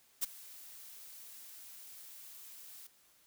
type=noise with ADSR envelope; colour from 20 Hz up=blue; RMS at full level=-31 dBFS; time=0.21-2.87 s; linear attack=24 ms; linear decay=17 ms; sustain=-21 dB; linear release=4 ms; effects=white hiss -67 dBFS RMS until 3.26 s